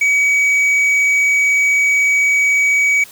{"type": "tone with hard clipping", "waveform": "sine", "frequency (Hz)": 2269, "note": "C#7", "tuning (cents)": 40, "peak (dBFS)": -12, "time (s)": [0.01, 3.04], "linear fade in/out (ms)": 5, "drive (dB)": 4, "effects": ["white hiss -40 dBFS RMS until 3.11 s"]}